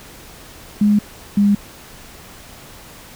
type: tone pair in turn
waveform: sine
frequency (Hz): 207.7 / 203.2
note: G#3 / G#3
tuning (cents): 0 / -38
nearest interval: unison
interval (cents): 38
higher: first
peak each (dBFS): -10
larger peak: neither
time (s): 0.81-0.99 / 1.37-1.55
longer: neither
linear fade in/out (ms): 5
effects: pink hiss -40 dBFS RMS until 3.15 s